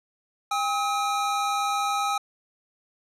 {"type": "tone pair together", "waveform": "square", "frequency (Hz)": [804.5, 1277], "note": ["G5", "D#6"], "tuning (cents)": [45, 45], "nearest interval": "minor sixth", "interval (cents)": 800, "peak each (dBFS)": -27, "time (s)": [0.51, 2.18], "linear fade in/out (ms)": 5, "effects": ["low-pass 9000 Hz 12 dB/octave"]}